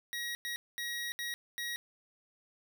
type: tone bursts at uneven times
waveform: 25% pulse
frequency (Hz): 1900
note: A#6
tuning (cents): +33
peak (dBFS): -32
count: 5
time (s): 0.13-0.35 / 0.45-0.56 / 0.78-1.12 / 1.19-1.34 / 1.58-1.76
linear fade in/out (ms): 0
effects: none